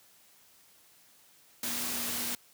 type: tone in noise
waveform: sine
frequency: 241.2 Hz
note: B3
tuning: 41 cents flat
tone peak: -44 dBFS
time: 1.63-2.35 s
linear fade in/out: 2 ms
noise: white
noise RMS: -34 dBFS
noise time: 1.63-2.35 s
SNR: -13 dB
effects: white hiss -61 dBFS RMS until 2.53 s + high-pass 60 Hz 12 dB/octave